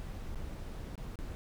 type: noise with dropouts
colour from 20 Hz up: brown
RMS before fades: -41 dBFS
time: 0-1.35 s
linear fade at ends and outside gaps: 0 ms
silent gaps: 0.347-0.356 / 0.955-0.978 / 1.156-1.189 s
effects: none